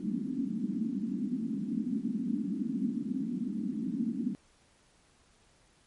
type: band-pass noise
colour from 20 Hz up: pink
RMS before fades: -33 dBFS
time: 0-4.35 s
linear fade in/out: 0 ms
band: 200 to 270 Hz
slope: 48 dB/octave
effects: pink hiss -65 dBFS RMS until 5.86 s + MP3 48 kbps